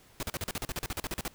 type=noise bursts; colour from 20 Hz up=pink; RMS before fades=-34 dBFS; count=16; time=0.2-1.279 s; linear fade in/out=0 ms; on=29 ms; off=41 ms; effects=pink hiss -59 dBFS RMS until 1.34 s